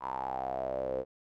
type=tone with band-pass filter sweep; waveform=sawtooth; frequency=65.41 Hz; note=C2; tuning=in tune; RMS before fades=-35 dBFS; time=0-1.05 s; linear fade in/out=50 ms; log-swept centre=990 to 490 Hz; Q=9.2; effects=none